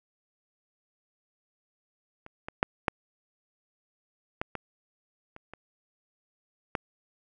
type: clicks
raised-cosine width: 0.5 ms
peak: -29 / -21 / -7 / -8 / -14 / -19 / -29 / -27 / -13 dBFS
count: 9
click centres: 2.264 / 2.485 / 2.629 / 2.882 / 4.415 / 4.553 / 5.364 / 5.536 / 6.752 s
effects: none